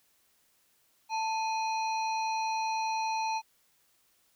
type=harmonic tone with a mistuned harmonic; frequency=830.6 Hz; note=G#5; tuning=in tune; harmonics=1 / 3 / 5 / 7; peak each=-29 / -39 / -43 / -46 dBFS; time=1.09-3.42 s; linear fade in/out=50 ms; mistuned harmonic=1; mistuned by=+110 cents; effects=white hiss -69 dBFS RMS until 4.35 s